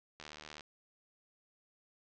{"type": "click train", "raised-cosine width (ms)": 0.2, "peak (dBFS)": -30, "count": 32, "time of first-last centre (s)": [0.2, 0.608], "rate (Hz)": 76, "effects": ["low-pass 7000 Hz 12 dB/octave"]}